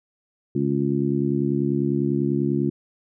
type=harmonic tone; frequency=70.1 Hz; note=C#2; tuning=20 cents sharp; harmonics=2 / 3 / 4 / 5; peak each=-25 / -25 / -25 / -25 dBFS; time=0.55-2.7 s; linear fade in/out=5 ms; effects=none